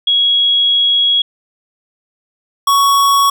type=tone pair in turn; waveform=sine / square; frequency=3322 / 1116 Hz; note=G#7 / C#6; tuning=0 / +11 cents; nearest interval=octave + perfect fifth; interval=1889 cents; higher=first; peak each=-9 dBFS; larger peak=neither; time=0.07-1.22 / 2.67-3.3 s; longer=first; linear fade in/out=5 ms; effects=none